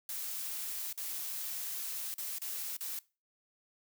blue noise with dropouts, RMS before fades -39 dBFS, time 0.09-2.99 s, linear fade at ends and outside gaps 2 ms, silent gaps 0.928-0.976 / 2.141-2.181 / 2.385-2.417 / 2.768-2.807 s, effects noise-tail reverb RT60 0.3 s tail -21 dB re dry

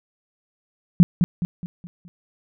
sine tone with echo, 175 Hz, F3, 4 cents sharp, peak -6 dBFS, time 1-1.03 s, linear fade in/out 0 ms, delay 210 ms, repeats 5, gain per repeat -7 dB, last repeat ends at 2.08 s, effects none

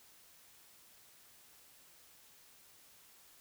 silence, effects white hiss -62 dBFS RMS until 3.4 s

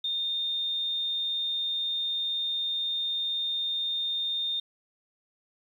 sine tone, 3641 Hz, A#7, 41 cents flat, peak -27 dBFS, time 0.04-4.6 s, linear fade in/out 5 ms, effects 10-bit

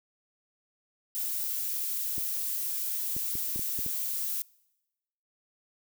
violet noise, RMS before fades -32 dBFS, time 1.15-4.42 s, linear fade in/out 0 ms
clicks, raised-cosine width 3 ms, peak -27 dBFS, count 7, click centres 2.181 / 3.165 / 3.354 / 3.56 / 3.594 / 3.79 / 3.863 s
effects noise-tail reverb RT60 1.0 s tail -25 dB re dry

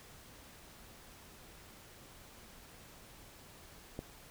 click, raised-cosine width 2 ms, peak -26 dBFS, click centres 3.991 s, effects pink hiss -56 dBFS RMS until 4.3 s

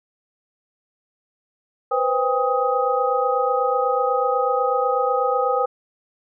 sine tone cluster, 491.9 / 520 / 801 / 1256 Hz, B4 / C5 / G5 / D#6, -7 / -11 / +37 / +16 cents, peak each -23 dBFS, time 1.91-5.66 s, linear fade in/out 10 ms, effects none

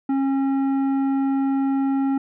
sine tone with tanh clipping, 271.9 Hz, C#4, 33 cents flat, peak -20 dBFS, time 0.09-2.18 s, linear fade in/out 5 ms, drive 10 dB, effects none

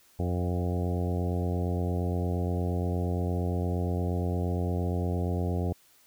harmonic tone with a mistuned harmonic, 88.6 Hz, F2, 25 cents sharp, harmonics 1 / 2 / 3 / 4 / 5 / 6 / 7 / 8 / 9, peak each -28 / -33 / -37 / -38 / -38 / -42 / -43 / -42 / -46 dBFS, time 0.19-5.73 s, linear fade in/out 5 ms, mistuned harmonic 7, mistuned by +17 cents, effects white hiss -61 dBFS RMS until 6.06 s

